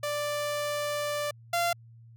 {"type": "tone pair in turn", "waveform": "sawtooth", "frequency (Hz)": [588, 689.1], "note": ["D5", "F5"], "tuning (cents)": [2, -23], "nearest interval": "minor third", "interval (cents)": 275, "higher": "second", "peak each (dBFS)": [-25, -21], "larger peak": "second", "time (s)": [[0.03, 1.31], [1.53, 1.73]], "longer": "first", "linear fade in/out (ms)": 5, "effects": ["added 115 Hz sine -49 dBFS peak until 2.16 s"]}